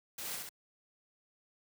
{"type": "noise with echo", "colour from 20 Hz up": "white", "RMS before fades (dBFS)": -42, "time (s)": [0.18, 0.36], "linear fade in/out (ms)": 5, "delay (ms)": 66, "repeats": 2, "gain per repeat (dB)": -2, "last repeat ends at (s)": 0.492, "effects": ["high-pass 100 Hz 12 dB/octave"]}